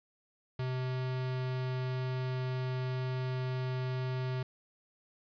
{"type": "tone", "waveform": "square", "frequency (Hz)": 128.5, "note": "C3", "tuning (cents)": -31, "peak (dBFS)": -33, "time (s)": [0.59, 4.43], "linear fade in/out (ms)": 5, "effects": ["resampled to 11025 Hz", "10-bit"]}